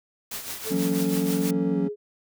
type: noise with tremolo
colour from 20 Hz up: white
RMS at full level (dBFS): -32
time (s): 0.31-1.51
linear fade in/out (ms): 5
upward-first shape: triangle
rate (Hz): 6.2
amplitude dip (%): 65
type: tone with pitch glide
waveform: sine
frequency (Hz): 440 to 415.8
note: A4 to G#4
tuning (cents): 0 to +2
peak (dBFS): -29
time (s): 0.64-1.96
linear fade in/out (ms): 50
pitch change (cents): -98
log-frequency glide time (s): 1.7-1.8
type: chord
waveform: triangle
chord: F# dominant seventh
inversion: third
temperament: just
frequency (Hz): 166.5 / 185 / 231.2 / 277.5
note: E3 / F#3 / A#3 / C#4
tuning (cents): +18 / 0 / -14 / +2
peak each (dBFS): -29 / -24 / -30 / -24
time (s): 0.7-1.89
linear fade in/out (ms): 20
effects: none